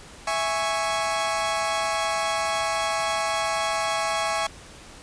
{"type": "chord", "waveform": "sawtooth", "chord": "C# minor", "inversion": "first", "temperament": "equal", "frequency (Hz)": [659.3, 830.6, 1108.7], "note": ["E5", "G#5", "C#6"], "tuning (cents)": [0, 0, 0], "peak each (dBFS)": -24, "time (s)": [0.27, 4.47], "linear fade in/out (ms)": 5, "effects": ["pink hiss -45 dBFS RMS until 5.02 s", "resampled to 22050 Hz"]}